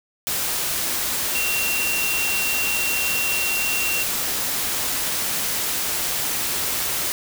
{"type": "tone in noise", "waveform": "sine", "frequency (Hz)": 2741, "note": "F7", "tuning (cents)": -33, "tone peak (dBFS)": -23, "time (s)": [1.35, 4.03], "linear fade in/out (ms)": 0, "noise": "white", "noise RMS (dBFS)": -24, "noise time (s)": [0.27, 7.12], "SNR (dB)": -2, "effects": []}